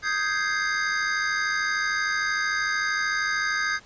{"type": "chord", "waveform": "square", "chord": "Ab major seventh", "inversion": "second", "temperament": "equal", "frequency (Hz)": [1244.5, 1568, 1661.2, 2093], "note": ["Eb6", "G6", "Ab6", "C7"], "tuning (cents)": [0, 0, 0, 0], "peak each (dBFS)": [-31, -28, -30, -31], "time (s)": [0.02, 3.8], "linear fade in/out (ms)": 50, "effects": ["pink hiss -52 dBFS RMS until 3.85 s", "resampled to 16000 Hz"]}